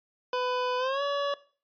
25% pulse tone with pitch glide, 500 to 567.8 Hz, B4 to C#5, +21 to +41 cents, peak -23 dBFS, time 0.33-1.34 s, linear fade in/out 2 ms, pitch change +220 cents, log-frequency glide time 0.78-1.02 s, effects noise-tail reverb RT60 0.4 s tail -18 dB re dry + resampled to 11025 Hz

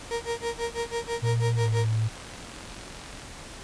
35% pulse tone with tremolo, 467.2 Hz, A#4, 4 cents sharp, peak -24 dBFS, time 0.11-1.85 s, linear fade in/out 0 ms, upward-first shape sine, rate 6.1 Hz, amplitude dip 100%
sine tone with pitch glide, 116.54 to 110.51 Hz, A#2 to A2, 0 to +8 cents, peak -22 dBFS, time 1.22-2.09 s, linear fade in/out 20 ms, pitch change -92 cents, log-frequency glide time 1.56-1.65 s
click train, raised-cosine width 0.2 ms, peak -27 dBFS, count 73, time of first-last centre 1.59-3.219 s, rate 44.2 Hz
effects pink hiss -42 dBFS RMS until 3.63 s + resampled to 22050 Hz

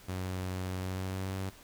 sawtooth tone with pitch glide, 92.5 to 95.43 Hz, F#2 to G2, 0 to -46 cents, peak -30 dBFS, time 0.08-1.5 s, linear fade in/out 10 ms, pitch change +54 cents, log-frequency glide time 0.74-1.33 s, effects pink hiss -55 dBFS RMS until 1.63 s

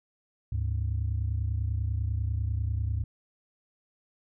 sine tone pair together, 73.72 / 103.83 Hz, D2 / G#2, +7 / 0 cents, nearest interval tritone, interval 593 cents, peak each -28 dBFS, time 0.52-3.04 s, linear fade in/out 5 ms, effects tanh soft clip ceiling -21 dBFS

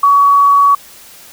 sine tone, 1129 Hz, C#6, 31 cents sharp, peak -5 dBFS, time 0.03-0.75 s, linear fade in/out 5 ms, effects white hiss -38 dBFS RMS until 1.32 s

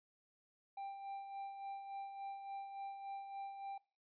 triangle tone with tremolo, 789 Hz, G5, 11 cents sharp, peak -40 dBFS, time 0.77-3.78 s, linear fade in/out 5 ms, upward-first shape sine, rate 3.5 Hz, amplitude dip 50%, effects noise-tail reverb RT60 0.3 s tail -21 dB re dry + resampled to 11025 Hz

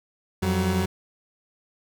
30% pulse tone pair together, 88.8 / 188.28 Hz, F2 / F#3, +29 / +30 cents, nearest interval octave + minor second, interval 1301 cents, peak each -22 / -21 dBFS, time 0.42-0.86 s, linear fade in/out 10 ms, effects none

